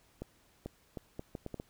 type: accelerating click train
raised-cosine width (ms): 2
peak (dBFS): -26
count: 8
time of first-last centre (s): 0.22-1.599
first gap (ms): 440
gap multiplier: 0.71
effects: pink hiss -67 dBFS RMS until 1.69 s